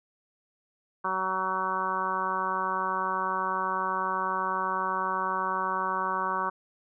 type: harmonic tone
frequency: 188 Hz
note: F#3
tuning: 28 cents sharp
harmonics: 1 / 2 / 3 / 4 / 5 / 6 / 7 / 8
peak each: -42 / -39 / -40 / -40 / -31 / -30 / -36 / -36 dBFS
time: 1.04-6.5 s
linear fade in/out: 10 ms
effects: none